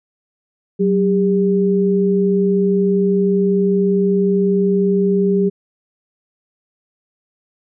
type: tone pair together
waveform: sine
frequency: 188.1 / 401 Hz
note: F#3 / G4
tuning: +29 / +39 cents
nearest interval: octave + minor second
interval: 1310 cents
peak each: -15 dBFS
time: 0.79-5.5 s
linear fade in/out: 20 ms
effects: none